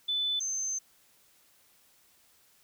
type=tone pair in turn; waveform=sine; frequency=3500 / 6249 Hz; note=A7 / G8; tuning=-10 / -6 cents; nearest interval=minor seventh; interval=1004 cents; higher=second; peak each=-27 / -30 dBFS; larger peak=first; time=0.08-0.4 / 0.4-0.79 s; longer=second; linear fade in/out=10 ms; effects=white hiss -64 dBFS RMS until 2.63 s